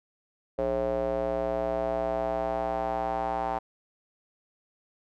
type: tone with band-pass filter sweep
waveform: square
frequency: 59.9 Hz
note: A#1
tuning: 48 cents sharp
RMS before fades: -29 dBFS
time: 0.58-3.59 s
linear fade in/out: 10 ms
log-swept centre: 540 to 820 Hz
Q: 4.7
effects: none